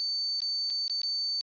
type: tone with dropouts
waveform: sine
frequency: 4535 Hz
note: C#8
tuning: 39 cents sharp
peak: -27 dBFS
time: 0-1.41 s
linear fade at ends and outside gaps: 0 ms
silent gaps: 0.404-0.419 / 0.701-0.706 / 0.88-0.898 / 1.017-1.033 s
effects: resampled to 11025 Hz